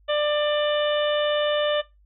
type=harmonic tone; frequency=594 Hz; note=D5; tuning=20 cents sharp; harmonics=1 / 2 / 3 / 4 / 5 / 6; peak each=-21 / -30 / -32 / -39 / -31 / -33 dBFS; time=0.08-1.82 s; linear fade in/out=20 ms; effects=noise-tail reverb RT60 0.2 s tail -18 dB re dry + added 50 Hz sine -54 dBFS peak until 2.05 s